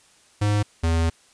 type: tone pair in turn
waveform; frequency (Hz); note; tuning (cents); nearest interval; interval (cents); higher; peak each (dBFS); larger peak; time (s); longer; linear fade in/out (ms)
square; 103.83 / 82.41; G#2 / E2; 0 / 0; major third; 400; first; -19; neither; 0.41-0.63 / 0.83-1.1; second; 10
effects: white hiss -56 dBFS RMS until 1.33 s + resampled to 22050 Hz